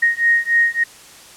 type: beating tone pair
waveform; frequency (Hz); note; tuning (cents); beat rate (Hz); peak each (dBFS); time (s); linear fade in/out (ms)
sine; 1864.7 / 1868.2; A#6 / A#6; 0 / +3; 3.5; -16; 0.02-0.84; 10
effects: white hiss -42 dBFS RMS until 1.36 s + low-pass 10000 Hz 12 dB/octave